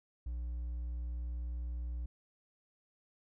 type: tone with hard clipping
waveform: triangle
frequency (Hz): 60.1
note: B1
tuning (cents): -46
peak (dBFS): -37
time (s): 0.26-2.06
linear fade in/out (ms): 5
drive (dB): 5
effects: none